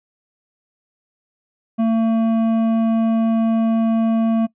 triangle tone with hard clipping, 225.5 Hz, A3, 43 cents sharp, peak -16 dBFS, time 1.78-4.47 s, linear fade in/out 20 ms, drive 12 dB, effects noise-tail reverb RT60 0.1 s tail -21 dB re dry + resampled to 8000 Hz

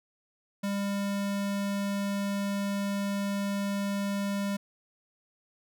square tone, 200 Hz, G3, 35 cents sharp, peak -29 dBFS, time 0.63-4.57 s, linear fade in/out 10 ms, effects none

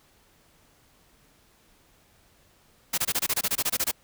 white noise bursts, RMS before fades -25 dBFS, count 14, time 2.93-3.915 s, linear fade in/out 10 ms, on 49 ms, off 23 ms, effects pink hiss -61 dBFS RMS until 4.03 s

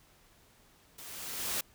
white noise with level ramp, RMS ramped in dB -48 to -32 dBFS, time 0.98-1.61 s, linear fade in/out 5 ms, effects pink hiss -63 dBFS RMS until 1.74 s

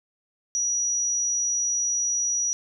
sine tone, 5820 Hz, F#8, 29 cents flat, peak -22 dBFS, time 0.55-2.53 s, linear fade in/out 0 ms, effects none

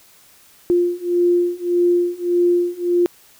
sine beating tone pair, 349.9 / 351.6 Hz, F4 / F4, +3 / +12 cents, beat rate 1.7 Hz, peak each -18 / -17 dBFS, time 0.7-3.06 s, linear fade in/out 0 ms, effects white hiss -50 dBFS RMS until 3.39 s

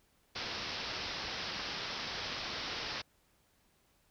white low-pass noise, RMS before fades -40 dBFS, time 0.35-3.02 s, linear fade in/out 10 ms, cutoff 5500 Hz, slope 96 dB/octave, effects pink hiss -71 dBFS RMS until 4.1 s

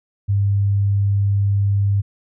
sine tone, 100 Hz, G2, 35 cents sharp, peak -14 dBFS, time 0.28-2.02 s, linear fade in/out 20 ms, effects none

